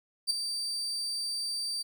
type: tone with ADSR envelope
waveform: 35% pulse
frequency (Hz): 4656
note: D8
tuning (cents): -16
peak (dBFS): -21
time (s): 0.27-1.83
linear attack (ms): 33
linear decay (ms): 9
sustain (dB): -9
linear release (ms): 17
effects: none